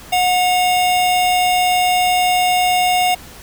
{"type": "tone pair together", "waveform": "square", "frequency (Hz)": [727.3, 2794], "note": ["F#5", "F7"], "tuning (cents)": [-30, 0], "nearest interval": "octave + major seventh", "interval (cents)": 2330, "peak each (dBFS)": [-14, -22], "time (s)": [0.12, 3.15], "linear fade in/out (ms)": 10, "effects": ["pink hiss -38 dBFS RMS until 3.42 s"]}